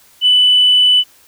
sine tone, 2988 Hz, F#7, 16 cents sharp, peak -6 dBFS, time 0.21-1.04 s, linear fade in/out 50 ms, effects tanh soft clip ceiling -2 dBFS + white hiss -48 dBFS RMS until 1.27 s

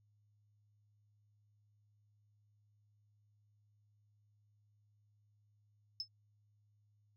sine tone with exponential decay, 5230 Hz, E8, 15 cents flat, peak -33 dBFS, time 6-6.08 s, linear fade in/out 1 ms, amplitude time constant 17 ms, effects tanh soft clip ceiling -30 dBFS + added 104 Hz sine -70 dBFS peak until 7.16 s

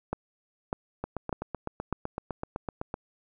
two click trains, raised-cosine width 1 ms, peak -15 / -18 dBFS, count 4 / 16, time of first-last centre 0.13-1.926 / 1.04-2.941 s, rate 1.67 / 7.89 Hz, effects none

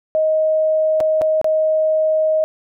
sine tone with dropouts, 627 Hz, D#5, 13 cents sharp, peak -13 dBFS, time 0.15-2.44 s, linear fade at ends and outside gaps 0 ms, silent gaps 1.003-1.008 / 1.213-1.218 / 1.414-1.444 s, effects none

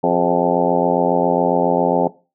harmonic tone with a mistuned harmonic, 87.31 Hz, F2, in tune, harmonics 2 / 3 / 4 / 5 / 6 / 7 / 8 / 9 / 10, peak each -23 / -22 / -25 / -21 / -21 / -22 / -24 / -22 / -23 dBFS, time 0.03-2.08 s, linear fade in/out 10 ms, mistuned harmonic 5, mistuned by -60 cents, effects noise-tail reverb RT60 0.3 s tail -18 dB re dry

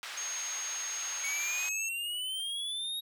white band-pass noise, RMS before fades -42 dBFS, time 0.03-1.69 s, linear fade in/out 0 ms, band 980 to 3900 Hz, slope 12 dB/octave
sine tone, 6500 Hz, G#8, 38 cents flat, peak -35 dBFS, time 0.17-1.89 s, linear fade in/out 5 ms
square exponential sweep, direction up, 2221 to 3796 Hz, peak -34 dBFS, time 1.23-3.01 s, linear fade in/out 20 ms
effects none

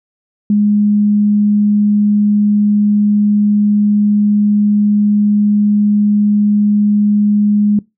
sine tone, 207.4 Hz, G#3, 2 cents flat, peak -8 dBFS, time 0.5-7.79 s, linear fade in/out 2 ms, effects noise-tail reverb RT60 0.2 s tail -22 dB re dry

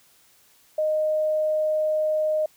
sine tone, 618 Hz, D#5, 12 cents flat, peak -20 dBFS, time 0.78-2.46 s, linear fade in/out 5 ms, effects white hiss -58 dBFS RMS until 2.56 s

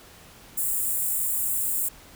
white high-pass noise, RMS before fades -26 dBFS, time 0.57-1.89 s, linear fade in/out 10 ms, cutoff 7300 Hz, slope 96 dB/octave, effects pink hiss -49 dBFS RMS until 2.15 s

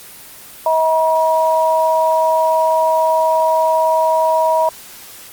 sine tone pair together, 639 / 957.4 Hz, D#5 / A#5, +46 / +46 cents, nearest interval perfect fifth, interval 700 cents, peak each -14 dBFS, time 0.66-4.69 s, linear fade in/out 2 ms, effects white hiss -37 dBFS RMS until 5.32 s + Opus 24 kbps

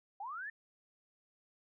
sine linear sweep, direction up, 752 to 1828 Hz, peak -40 dBFS, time 0.2-0.5 s, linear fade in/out 5 ms, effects none

